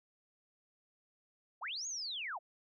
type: linear two-way sweep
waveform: sine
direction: up then down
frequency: 576 to 6750 to 576 Hz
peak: -38 dBFS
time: 1.61-2.39 s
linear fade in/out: 20 ms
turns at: 1.87 s
effects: none